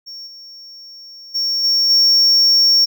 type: tone with level steps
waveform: triangle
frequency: 5500 Hz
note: F8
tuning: 27 cents flat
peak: -29 / -34 / -15 / -11 / -8 dBFS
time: 0.06-2.86 s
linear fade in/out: 20 ms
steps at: 0.26 / 1.34 / 1.63 / 1.89 s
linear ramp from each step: 20 ms
effects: none